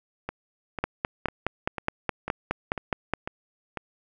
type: two click trains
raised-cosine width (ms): 0.5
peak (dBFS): -16 / -9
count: 8 / 12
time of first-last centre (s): 0.29-3.773 / 0.84-3.136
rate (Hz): 2.01 / 4.79
effects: none